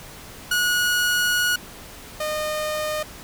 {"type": "tone pair in turn", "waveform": "sawtooth", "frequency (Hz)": [1455, 611.8], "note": ["F#6", "D#5"], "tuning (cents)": [-29, -29], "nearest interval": "octave + minor third", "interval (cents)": 1500, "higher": "first", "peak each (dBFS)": [-15, -20], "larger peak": "first", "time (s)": [[0.51, 1.56], [2.2, 3.03]], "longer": "first", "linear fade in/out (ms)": 5, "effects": ["pink hiss -41 dBFS RMS until 3.23 s"]}